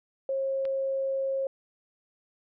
sine tone, 539 Hz, C#5, 49 cents flat, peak -26 dBFS, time 0.29-1.47 s, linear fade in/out 2 ms
click, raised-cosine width 0.3 ms, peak -28 dBFS, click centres 0.653 s
effects none

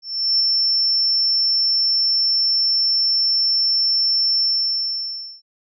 sine tone with ADSR envelope, 5380 Hz, E8, 34 cents sharp, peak -13 dBFS, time 0.02-5.42 s, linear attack 380 ms, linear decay 3 ms, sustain -2 dB, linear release 1000 ms, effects none

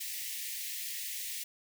white high-pass noise, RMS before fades -39 dBFS, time 0-1.44 s, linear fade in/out 10 ms, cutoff 1800 Hz, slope 96 dB/octave, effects none

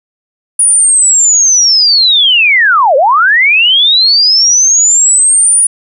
sine linear two-way sweep, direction down then up, 9740 to 502 to 9740 Hz, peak -4 dBFS, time 0.59-5.67 s, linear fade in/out 5 ms, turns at 2.96 s, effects none

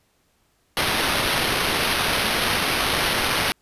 blue noise with sample-and-hold, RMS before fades -22 dBFS, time 0.77-3.52 s, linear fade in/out 0 ms, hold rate 7350 Hz, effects pink hiss -65 dBFS RMS until 3.61 s + resampled to 32000 Hz

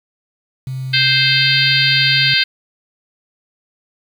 sine tone with pitch glide, 130.81 to 135.5 Hz, C3 to C#3, 0 to -39 cents, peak -21 dBFS, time 0.67-2.34 s, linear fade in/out 2 ms, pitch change +61 cents, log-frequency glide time 1.05-1.56 s
harmonic tone, 523 Hz, C5, 1 cent flat, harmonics 3 / 4 / 5 / 6 / 7 / 8 / 9, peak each -19 / -19 / -19 / -19 / -19 / -19 / -19 dBFS, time 0.93-2.44 s, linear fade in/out 10 ms
effects 7-bit

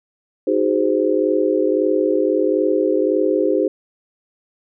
sine chord, Ab dominant seventh, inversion second, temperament just, 311.5 / 373.8 / 415.3 / 519.1 Hz, Eb4 / Gb4 / Ab4 / C5, +2 / +18 / 0 / -14 cents, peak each -20 dBFS, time 0.47-3.68 s, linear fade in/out 5 ms, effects none

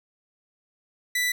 sawtooth tone, 1980 Hz, B6, 4 cents sharp, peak -19 dBFS, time 1.15-1.32 s, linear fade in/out 5 ms, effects none

